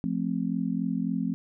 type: chord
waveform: sine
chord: F major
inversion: none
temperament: just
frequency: 174.61 / 218.3 / 261.9 Hz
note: F3 / A3 / C4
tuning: 0 / -13 / +2 cents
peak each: -30 dBFS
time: 0.04-1.34 s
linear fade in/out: 0 ms
effects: none